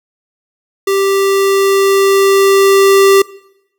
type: tone with level ramp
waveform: square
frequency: 392 Hz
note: G4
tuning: in tune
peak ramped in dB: -11 to -5 dBFS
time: 0.87-3.22 s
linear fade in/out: 5 ms
effects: noise-tail reverb RT60 0.8 s tail -21 dB re dry